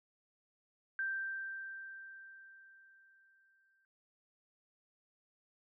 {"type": "tone with exponential decay", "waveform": "sine", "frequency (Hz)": 1569, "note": "G6", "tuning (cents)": 1, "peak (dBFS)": -33, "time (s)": [0.99, 3.85], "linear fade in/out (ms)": 1, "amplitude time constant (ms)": 620, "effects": []}